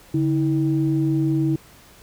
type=tone pair together; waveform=sine; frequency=143.21 / 321.5 Hz; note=D3 / E4; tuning=-43 / -43 cents; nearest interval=octave + major second; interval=1400 cents; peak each=-20 / -19 dBFS; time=0.14-1.56 s; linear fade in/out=5 ms; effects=tanh soft clip ceiling -10 dBFS + pink hiss -49 dBFS RMS until 2.02 s